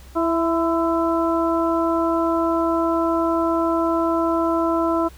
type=harmonic tone with a mistuned harmonic; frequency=331.3 Hz; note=E4; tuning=9 cents sharp; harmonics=1 / 2 / 3 / 4; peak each=-20 / -23 / -25 / -26 dBFS; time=0.15-5.09 s; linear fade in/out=20 ms; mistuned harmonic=3; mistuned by=+31 cents; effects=added 65 Hz sine -41 dBFS peak until 5.17 s + pink hiss -49 dBFS RMS until 5.17 s